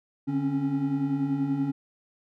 triangle tone cluster, 145 / 266.8 / 277.2 Hz, D3 / C4 / C#4, -22 / +34 / 0 cents, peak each -29 / -30 / -24 dBFS, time 0.27-1.72 s, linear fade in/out 20 ms, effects none

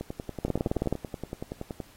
two click trains, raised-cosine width 2 ms, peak -20 / -12 dBFS, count 20 / 10, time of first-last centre 0.01-1.802 / 0.45-0.926 s, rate 10.6 / 18.9 Hz, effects pink hiss -56 dBFS RMS until 1.96 s + AAC 48 kbps

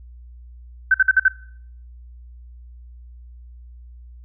sine tone bursts, 1534 Hz, G6, 38 cents flat, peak -10 dBFS, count 5, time 0.91-1.283 s, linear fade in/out 5 ms, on 33 ms, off 52 ms, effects noise-tail reverb RT60 0.6 s tail -20 dB re dry + added 60 Hz sine -39 dBFS peak until 4.24 s

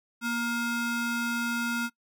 square ring-modulated tone, 587.3 Hz, D5, in tune, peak -25 dBFS, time 0.21-1.9 s, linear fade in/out 50 ms, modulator 824 Hz, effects noise-tail reverb RT60 0.1 s tail -22 dB re dry

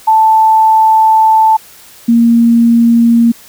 sine tone pair in turn, 880 / 233.1 Hz, A5 / A#3, 0 / 0 cents, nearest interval octave + major seventh, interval 2300 cents, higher first, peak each -4 dBFS, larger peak neither, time 0.07-1.57 / 2.08-3.32 s, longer first, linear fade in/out 10 ms, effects white hiss -38 dBFS RMS until 3.48 s

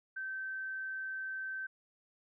sine tone, 1547 Hz, G6, 23 cents flat, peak -37 dBFS, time 0.16-1.67 s, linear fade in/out 10 ms, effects none

